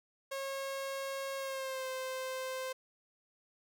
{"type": "tone with pitch glide", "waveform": "sawtooth", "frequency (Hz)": [544, 520], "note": ["C#5", "C5"], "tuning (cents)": [-33, -11], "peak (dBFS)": -33, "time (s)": [0.31, 2.73], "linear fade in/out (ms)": 10, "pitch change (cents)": -78, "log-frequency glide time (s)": [1.37, 1.88], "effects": []}